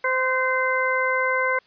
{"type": "harmonic tone with a mistuned harmonic", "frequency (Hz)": 517, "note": "C5", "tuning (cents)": -21, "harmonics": [1, 2, 3, 4], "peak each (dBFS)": [-25, -25, -25, -25], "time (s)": [0.04, 1.59], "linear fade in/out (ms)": 5, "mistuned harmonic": 3, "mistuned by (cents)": -21, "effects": ["white hiss -58 dBFS RMS until 1.66 s", "resampled to 11025 Hz"]}